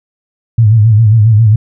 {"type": "tone with vibrato", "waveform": "sine", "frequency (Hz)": 109.6, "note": "A2", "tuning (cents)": -6, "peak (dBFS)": -3, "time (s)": [0.58, 1.56], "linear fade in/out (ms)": 5, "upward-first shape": "sine", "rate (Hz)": 7.4, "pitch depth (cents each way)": 100, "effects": []}